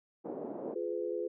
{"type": "band-pass noise", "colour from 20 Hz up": "white", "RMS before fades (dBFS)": -40, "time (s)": [0.24, 0.75], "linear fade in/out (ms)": 20, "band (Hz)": [220, 580], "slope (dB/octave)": 24}
{"type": "chord", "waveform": "sine", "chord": "F diminished", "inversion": "none", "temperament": "just", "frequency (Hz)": [349.2, 419.1, 502.9], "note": ["F4", "Ab4", "Cb5"], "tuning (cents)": [0, 16, 31], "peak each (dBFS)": -37, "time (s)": [0.75, 1.28], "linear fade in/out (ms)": 10}
{"effects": []}